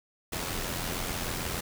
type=noise with amplitude modulation; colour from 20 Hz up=pink; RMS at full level=-31 dBFS; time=0.32-1.61 s; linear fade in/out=10 ms; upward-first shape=sine; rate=86.7 Hz; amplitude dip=50%; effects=none